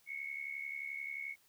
sine tone with amplitude modulation, 2200 Hz, C#7, 14 cents flat, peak -36 dBFS, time 0.06-1.36 s, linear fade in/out 50 ms, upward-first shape sine, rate 71.4 Hz, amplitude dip 75%, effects white hiss -69 dBFS RMS until 1.48 s

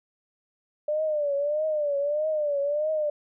sine tone with vibrato, 593 Hz, D5, 17 cents sharp, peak -23 dBFS, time 0.88-3.1 s, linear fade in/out 5 ms, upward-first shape triangle, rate 1.6 Hz, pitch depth 110 cents each way, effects none

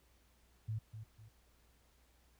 sine tone with echo, 109.4 Hz, A2, 9 cents flat, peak -36 dBFS, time 0.68-0.79 s, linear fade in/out 10 ms, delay 250 ms, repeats 2, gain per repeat -9 dB, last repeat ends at 1.29 s, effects added 60 Hz sine -69 dBFS peak until 2.39 s + pink hiss -72 dBFS RMS until 2.39 s

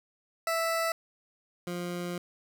20% pulse tone pair in turn, 659.3 / 175.89 Hz, E5 / F3, 0 / +13 cents, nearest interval octave + major seventh, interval 2287 cents, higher first, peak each -22 / -28 dBFS, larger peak first, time 0.47-0.92 / 1.67-2.18 s, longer second, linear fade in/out 2 ms, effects none

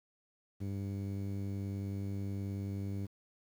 sawtooth tone with low-pass filter, 98.8 Hz, G2, 14 cents sharp, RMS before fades -38 dBFS, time 0.6-3.07 s, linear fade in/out 20 ms, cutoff 310 Hz, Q 1.1, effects 10-bit

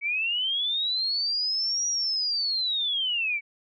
sine linear two-way sweep, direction up then down, 2243 to 5790 to 2243 Hz, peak -24 dBFS, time 0.01-3.41 s, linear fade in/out 50 ms, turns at 1.87 s, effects none

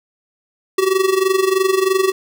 square tone with amplitude modulation, 380.9 Hz, G4, 50 cents flat, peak -11 dBFS, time 0.78-2.12 s, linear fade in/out 5 ms, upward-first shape sine, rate 23.1 Hz, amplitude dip 75%, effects none

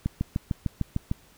click train, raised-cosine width 5 ms, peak -13 dBFS, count 8, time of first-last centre 0.06-1.114 s, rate 6.64 Hz, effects pink hiss -57 dBFS RMS until 1.37 s

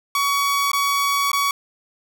sawtooth tone with dropouts, 1127 Hz, C#6, 28 cents sharp, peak -14 dBFS, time 0.15-1.51 s, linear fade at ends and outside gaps 2 ms, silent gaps 0.717-0.732 / 1.317-1.331 s, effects none

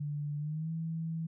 sine tone with pitch glide, 146.83 to 162.92 Hz, D3 to E3, 0 to -20 cents, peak -33 dBFS, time 0-1.27 s, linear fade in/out 10 ms, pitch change +180 cents, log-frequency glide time 0.38-0.71 s, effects none

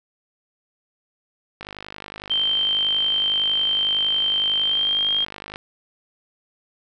click train, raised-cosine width 0.3 ms, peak -18 dBFS, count 202, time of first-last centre 1.61-5.559 s, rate 50.9 Hz
sine tone with pitch glide, 3136 to 3215 Hz, G7 to G7, 0 to +43 cents, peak -18 dBFS, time 2.3-5.25 s, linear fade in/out 10 ms, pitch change +43 cents, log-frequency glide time 4.57-5.11 s
effects none

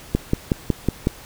click train, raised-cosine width 3 ms, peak -4 dBFS, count 6, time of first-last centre 0.15-1.071 s, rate 5.43 Hz, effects pink hiss -42 dBFS RMS until 1.25 s

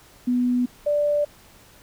sine tone pair in turn, 246.9 / 587.2 Hz, B3 / D5, 0 / 0 cents, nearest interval octave + minor third, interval 1500 cents, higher second, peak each -18 dBFS, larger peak neither, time 0.27-0.66 / 0.86-1.25 s, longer neither, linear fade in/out 10 ms, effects pink hiss -51 dBFS RMS until 1.82 s

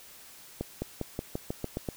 accelerating click train, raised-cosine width 2 ms, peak -18 dBFS, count 9, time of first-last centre 0.61-1.888 s, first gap 210 ms, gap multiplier 0.92, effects white hiss -51 dBFS RMS until 1.96 s

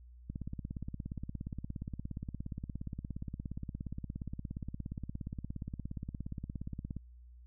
click train, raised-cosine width 5 ms, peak -27 dBFS, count 115, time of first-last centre 0.3-6.967 s, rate 17.1 Hz, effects added 60 Hz sine -52 dBFS peak until 7.46 s

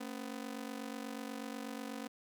sawtooth ring-modulated tone, 250 Hz, B3, 21 cents sharp, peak -34 dBFS, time 0-2.08 s, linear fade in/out 10 ms, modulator 24.1 Hz, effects none

